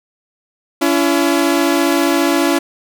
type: tone pair together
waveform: sawtooth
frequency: 282.9 / 337.6 Hz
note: C#4 / E4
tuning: +35 / +41 cents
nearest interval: minor third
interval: 306 cents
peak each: -11 dBFS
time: 0.81-2.59 s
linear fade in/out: 10 ms
effects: none